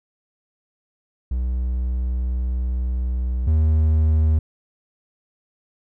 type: tone pair in turn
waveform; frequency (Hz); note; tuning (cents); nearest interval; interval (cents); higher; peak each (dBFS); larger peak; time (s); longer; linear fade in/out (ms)
triangle; 62.1 / 78.24; B1 / D#2; +10 / +10; major third; 400; second; -18 / -12; second; 1.31-3.47 / 3.47-4.39; first; 5
effects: none